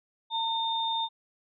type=tone pair together; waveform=sine; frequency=907 / 3632 Hz; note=A#5 / A#7; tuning=-48 / -46 cents; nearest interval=2 octaves; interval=2402 cents; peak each=-29 / -30 dBFS; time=0.3-1.09 s; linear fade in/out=50 ms; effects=none